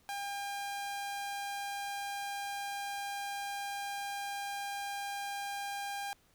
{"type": "tone", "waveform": "sawtooth", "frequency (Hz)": 803, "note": "G5", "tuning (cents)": 41, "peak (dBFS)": -33, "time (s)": [0.09, 6.13], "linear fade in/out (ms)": 0, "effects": ["pink hiss -68 dBFS RMS until 6.34 s"]}